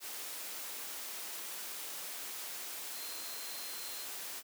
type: tone in noise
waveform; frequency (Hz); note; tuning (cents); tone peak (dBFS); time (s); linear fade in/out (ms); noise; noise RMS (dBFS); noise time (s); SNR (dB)
sine; 4141; C8; -19; -49; 2.92-4.07; 50; white; -43; 0-4.43; -9
effects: high-pass 300 Hz 12 dB/octave